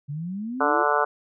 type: exponential sweep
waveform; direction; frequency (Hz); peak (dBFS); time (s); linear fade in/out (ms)
sine; up; 138.59 to 359.5; -28; 0.08-0.84; 20
type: harmonic tone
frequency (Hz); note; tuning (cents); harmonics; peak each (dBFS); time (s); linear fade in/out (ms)
146.83; D3; 0; 3 / 4 / 5 / 6 / 7 / 8 / 9 / 10; -27 / -27 / -27 / -27 / -27 / -27 / -27 / -27; 0.6-1.05; 10
effects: none